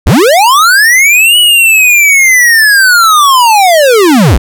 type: linear two-way sweep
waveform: square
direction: up then down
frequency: 34.65 to 2960 to 37.83 Hz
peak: -3 dBFS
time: 0.06-4.38 s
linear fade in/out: 10 ms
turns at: 1.38 s
effects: none